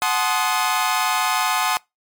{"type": "chord", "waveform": "sawtooth", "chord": "F# diminished seventh", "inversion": "none", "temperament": "equal with one note detuned", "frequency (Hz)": [740, 862.9, 1046.5, 1244.5], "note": ["F#5", "A5", "C6", "Eb6"], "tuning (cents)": [0, -34, 0, 0], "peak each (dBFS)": -20, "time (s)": [0.02, 1.77], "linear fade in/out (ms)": 0, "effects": ["noise-tail reverb RT60 0.2 s tail -25 dB re dry", "MP3 96 kbps"]}